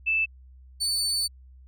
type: tone pair in turn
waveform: sine / 30% pulse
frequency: 2637 / 4504 Hz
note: E7 / C#8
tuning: 0 / +27 cents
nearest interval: major sixth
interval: 927 cents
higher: second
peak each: -21 dBFS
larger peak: neither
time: 0.06-0.26 / 0.8-1.28 s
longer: second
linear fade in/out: 20 ms
effects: added 64 Hz sine -47 dBFS peak until 1.67 s